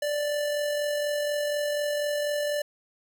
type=tone with amplitude modulation; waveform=square; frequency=587.3 Hz; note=D5; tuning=in tune; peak=-25 dBFS; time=0.02-2.62 s; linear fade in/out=5 ms; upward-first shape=sine; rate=44.1 Hz; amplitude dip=30%; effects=none